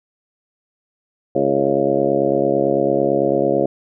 harmonic tone with a mistuned harmonic, 69 Hz, C#2, 7 cents flat, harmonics 2 / 3 / 4 / 5 / 6 / 7 / 8 / 9 / 10, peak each -29 / -27 / -24 / -21 / -21 / -30 / -19 / -25 / -25 dBFS, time 1.35-3.66 s, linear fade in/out 5 ms, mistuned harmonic 7, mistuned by -37 cents, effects none

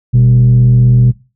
sine tone with frequency modulation, 123.9 Hz, B2, 6 cents sharp, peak -3 dBFS, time 0.13-1.12 s, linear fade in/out 20 ms, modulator 75.8 Hz, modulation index 0.39, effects noise-tail reverb RT60 0.3 s tail -20 dB re dry + tanh soft clip ceiling -1 dBFS

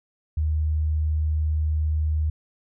sine tone, 77.2 Hz, D#2, 13 cents flat, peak -20 dBFS, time 0.37-2.3 s, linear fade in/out 5 ms, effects none

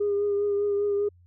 sine tone with vibrato, 407.2 Hz, G#4, 34 cents flat, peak -21 dBFS, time 0-1.09 s, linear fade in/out 10 ms, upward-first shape triangle, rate 5 Hz, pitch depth 26 cents each way, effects tanh soft clip ceiling -18 dBFS + added 88 Hz sine -53 dBFS peak until 1.26 s

